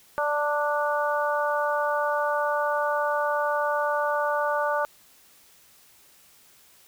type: harmonic tone with a mistuned harmonic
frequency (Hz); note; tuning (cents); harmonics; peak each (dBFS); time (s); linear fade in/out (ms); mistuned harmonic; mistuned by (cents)
293.7; D4; 0; 2 / 3 / 4 / 5; -26 / -28 / -29 / -30; 0.18-4.85; 0; 3; +17
effects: white hiss -56 dBFS RMS until 6.87 s